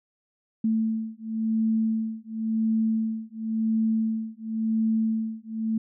sine beating tone pair, 221.4 / 222.34 Hz, A3 / A3, +11 / +18 cents, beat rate 0.94 Hz, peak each -26 dBFS, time 0.64-5.78 s, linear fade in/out 5 ms, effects none

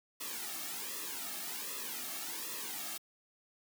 white noise with flanger, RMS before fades -41 dBFS, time 0.2-2.98 s, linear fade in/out 10 ms, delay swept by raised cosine 1.3 to 2.06 ms, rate 1.3 Hz, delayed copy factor -0.8, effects high-pass 200 Hz 12 dB/octave

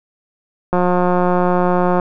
click train, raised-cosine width 1 ms, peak -3 dBFS, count 228, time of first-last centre 0.73-1.998 s, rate 179 Hz, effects none

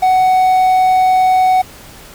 triangle tone with quantisation, 745 Hz, F#5, 12 cents sharp, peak -6 dBFS, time 0.02-1.62 s, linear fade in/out 10 ms, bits 6, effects pink hiss -37 dBFS RMS until 2.14 s

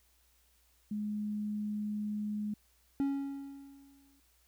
sine tone, 209.7 Hz, G#3, 17 cents sharp, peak -33 dBFS, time 0.91-2.54 s, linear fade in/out 5 ms
triangle tone with exponential decay, 277.2 Hz, C#4, in tune, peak -25 dBFS, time 3-4.2 s, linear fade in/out 0 ms, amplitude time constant 260 ms
effects added 60 Hz sine -70 dBFS peak until 4.47 s + white hiss -70 dBFS RMS until 4.47 s

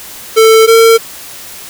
square tone pair in turn, 444.4 / 454 Hz, A4 / A#4, +17 / -46 cents, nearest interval unison, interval 37 cents, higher second, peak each -3 dBFS, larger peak neither, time 0.36-0.67 / 0.67-0.98 s, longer neither, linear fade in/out 20 ms, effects white hiss -29 dBFS RMS until 1.69 s

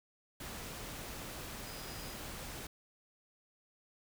sine tone in noise, 4949 Hz, D#8, 10 cents flat, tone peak -54 dBFS, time 1.66-2.14 s, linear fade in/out 5 ms, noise pink, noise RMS -45 dBFS, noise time 0.4-2.67 s, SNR -12 dB, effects none

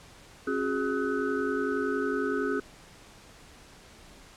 sine tone cluster, 270.6 / 364 / 414.8 / 1273 / 1496 Hz, C#4 / F#4 / G#4 / D#6 / F#6, -42 / -28 / -2 / +39 / +19 cents, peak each -31 / -34 / -30 / -37 / -35 dBFS, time 0.47-2.6 s, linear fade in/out 5 ms, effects pink hiss -52 dBFS RMS until 4.36 s + low-pass 9000 Hz 12 dB/octave

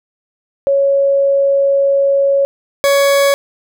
sine / 40% pulse tone pair in turn, 554.4 / 559.5 Hz, C#5 / C#5, 0 / +16 cents, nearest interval unison, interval 16 cents, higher second, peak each -9 / -8 dBFS, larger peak second, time 0.67-2.45 / 2.84-3.34 s, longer first, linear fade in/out 0 ms, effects none

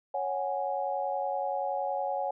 sine chord, C# suspended fourth, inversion none, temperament equal, 554.4 / 740 / 830.6 Hz, C#5 / F#5 / G#5, 0 / 0 / 0 cents, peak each -33 dBFS, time 0.14-2.31 s, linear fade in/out 5 ms, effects none

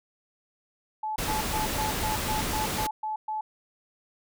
sine tone bursts, 863 Hz, A5, 34 cents flat, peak -28 dBFS, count 10, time 1.03-3.41 s, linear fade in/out 5 ms, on 130 ms, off 120 ms
pink noise, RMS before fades -30 dBFS, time 1.18-2.87 s, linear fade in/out 5 ms
effects none

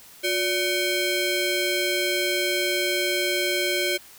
20% pulse ring-modulated tone, 940 Hz, A#5, 14 cents sharp, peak -14 dBFS, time 0.23-3.98 s, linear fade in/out 20 ms, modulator 1300 Hz, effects white hiss -48 dBFS RMS until 4.18 s

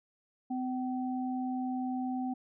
sine tone pair together, 255 / 764 Hz, C4 / G5, -44 / -45 cents, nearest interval octave + perfect fifth, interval 1899 cents, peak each -32 / -38 dBFS, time 0.5-2.34 s, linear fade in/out 10 ms, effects none

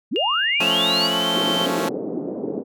sine linear sweep, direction up, 160.4 to 4699 Hz, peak -20 dBFS, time 0.11-1.08 s, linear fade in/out 20 ms
sine tone with pitch glide, 2824 to 3097 Hz, F7 to G7, +19 to -22 cents, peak -21 dBFS, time 0.16-1.66 s, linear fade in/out 0 ms, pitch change +159 cents, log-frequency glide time 0.99-1.27 s
10% pulse chord, F augmented, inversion none, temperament equal, 174.61 / 220 / 277.2 Hz, F3 / A3 / C#4, 0 / 0 / 0 cents, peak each -18 dBFS, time 0.6-1.89 s, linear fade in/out 5 ms
pink band-pass noise, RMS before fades -27 dBFS, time 1.32-2.64 s, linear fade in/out 50 ms, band 230 to 490 Hz, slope 24 dB/octave
effects none

